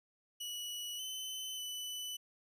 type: tone with pitch steps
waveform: sawtooth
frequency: 2937 / 3040 / 2989 Hz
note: F#7 / F#7 / F#7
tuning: -13 / +46 / +17 cents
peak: -37 dBFS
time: 0.4-2.17 s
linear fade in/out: 10 ms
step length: 590 ms
effects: none